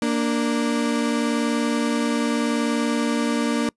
35% pulse tone pair together, 232.9 / 293.7 Hz, A#3 / D4, -1 / 0 cents, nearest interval major third, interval 401 cents, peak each -20 / -22 dBFS, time 0.02-3.69 s, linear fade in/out 2 ms, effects noise-tail reverb RT60 0.1 s tail -25 dB re dry + resampled to 24000 Hz

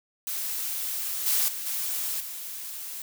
blue noise with level steps, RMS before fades -31 / -24 / -34 / -30 / -37 dBFS, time 0.27-3.02 s, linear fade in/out 2 ms, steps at 1.26 / 1.48 / 1.66 / 2.2 s, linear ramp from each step 5 ms, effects none

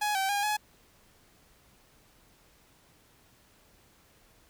sawtooth tone with pitch steps, 837 / 772 / 812 / 844 Hz, G#5 / G5 / G#5 / G#5, +13 / -27 / -39 / +28 cents, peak -23 dBFS, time 0.01-0.57 s, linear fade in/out 10 ms, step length 140 ms, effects pink hiss -62 dBFS RMS until 4.49 s

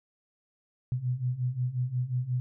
sine beating tone pair, 122.2 / 127.8 Hz, B2 / C3, -18 / -40 cents, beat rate 5.6 Hz, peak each -32 / -29 dBFS, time 0.92-2.4 s, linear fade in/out 0 ms, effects none

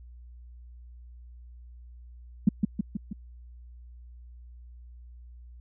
sine tone with echo, 203.6 Hz, G#3, 34 cents flat, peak -14 dBFS, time 2.47-2.49 s, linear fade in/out 5 ms, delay 160 ms, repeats 4, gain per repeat -4 dB, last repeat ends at 3.13 s, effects added 60 Hz sine -45 dBFS peak until 5.6 s

